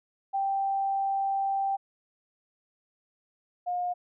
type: tone pair in turn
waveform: sine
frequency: 784 / 714 Hz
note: G5 / F5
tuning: 0 / +38 cents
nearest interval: major second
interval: 162 cents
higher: first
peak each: -25 / -27 dBFS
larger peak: first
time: 0.33-1.77 / 3.66-3.94 s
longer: first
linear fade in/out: 20 ms
effects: none